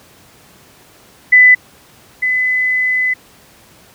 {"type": "tone pair in turn", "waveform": "sine", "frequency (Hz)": [2000, 2012], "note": ["B6", "B6"], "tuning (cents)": [21, 32], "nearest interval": "unison", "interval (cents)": 11, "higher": "second", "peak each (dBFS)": [-3, -12], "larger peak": "first", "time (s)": [[1.32, 1.55], [2.22, 3.14]], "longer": "second", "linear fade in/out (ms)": 10, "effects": ["pink hiss -45 dBFS RMS until 3.94 s", "high-pass 80 Hz 12 dB/octave"]}